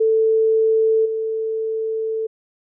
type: tone with level steps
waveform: sine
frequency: 442.9 Hz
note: A4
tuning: 11 cents sharp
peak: -13 / -20 dBFS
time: 0-2.27 s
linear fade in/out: 10 ms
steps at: 1.05 s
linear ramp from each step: 10 ms
effects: none